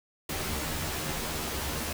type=noise with comb filter; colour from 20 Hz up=pink; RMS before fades=-33 dBFS; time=0.29-1.93 s; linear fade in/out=5 ms; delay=13 ms; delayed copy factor=+1; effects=none